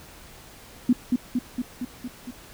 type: tone with echo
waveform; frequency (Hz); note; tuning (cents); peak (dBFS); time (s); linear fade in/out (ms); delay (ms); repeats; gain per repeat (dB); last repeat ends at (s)
sine; 246.9; B3; 0; -14; 0.89-0.93; 5; 230; 6; -3; 2.31
effects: pink hiss -47 dBFS RMS until 2.53 s